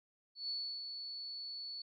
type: tone with ADSR envelope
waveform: sine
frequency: 4435 Hz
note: C#8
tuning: in tune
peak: -36 dBFS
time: 0.35-1.82 s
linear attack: 140 ms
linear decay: 320 ms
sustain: -6 dB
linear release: 4 ms
effects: none